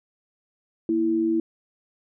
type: tone pair together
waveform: sine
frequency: 232.5 / 329.6 Hz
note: A#3 / E4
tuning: -4 / 0 cents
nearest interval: tritone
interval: 604 cents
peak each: -28 / -20 dBFS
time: 0.89-1.4 s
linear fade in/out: 2 ms
effects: none